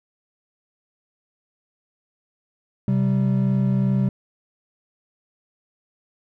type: tone pair together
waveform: triangle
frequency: 130.81 / 193.42 Hz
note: C3 / G3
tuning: 0 / -23 cents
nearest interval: perfect fifth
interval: 677 cents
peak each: -18 dBFS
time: 2.88-4.09 s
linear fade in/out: 2 ms
effects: none